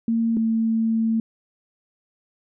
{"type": "tone pair in turn", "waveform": "sine", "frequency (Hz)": [228.4, 224.7], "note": ["A#3", "A3"], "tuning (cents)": [-35, 37], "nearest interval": "unison", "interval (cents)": 28, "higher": "first", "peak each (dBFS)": -18, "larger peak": "neither", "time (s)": [[0.08, 0.37], [0.37, 1.2]], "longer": "second", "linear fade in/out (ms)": 2, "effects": []}